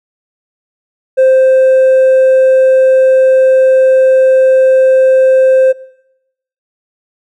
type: tone with hard clipping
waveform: triangle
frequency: 523.3 Hz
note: C5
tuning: in tune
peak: -3 dBFS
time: 1.17-5.73 s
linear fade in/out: 20 ms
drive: 1 dB
effects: noise-tail reverb RT60 0.9 s tail -22 dB re dry